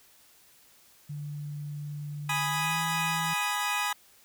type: tone with pitch glide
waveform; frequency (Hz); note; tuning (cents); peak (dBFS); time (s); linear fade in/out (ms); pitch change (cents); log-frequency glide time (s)
sine; 146.83 to 161.98; D3 to E3; 0 to -30; -34; 1.09-3.34; 10; +170; 2.46-2.76
type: chord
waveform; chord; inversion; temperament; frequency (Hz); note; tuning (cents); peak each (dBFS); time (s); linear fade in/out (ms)
20% pulse; G# minor; none; equal; 830.6 / 987.8 / 1244.5; G#5 / B5 / D#6; 0 / 0 / 0; -27; 2.29-3.93; 5
effects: white hiss -59 dBFS RMS until 4.24 s